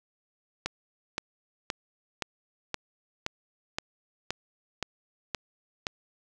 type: click train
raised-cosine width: 0.2 ms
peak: -12 dBFS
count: 11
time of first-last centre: 0.66-5.868 s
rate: 1.92 Hz
effects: none